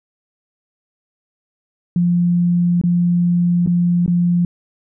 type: tone with dropouts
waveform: sine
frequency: 174.61 Hz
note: F3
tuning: in tune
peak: -12 dBFS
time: 1.96-4.45 s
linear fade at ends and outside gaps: 2 ms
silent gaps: 2.814-2.837 / 3.663-3.673 / 4.062-4.078 s
effects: none